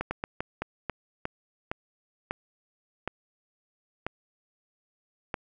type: slowing click train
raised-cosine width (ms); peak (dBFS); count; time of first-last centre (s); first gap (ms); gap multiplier
0.5; -15; 12; 0.01-5.342; 100; 1.29
effects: none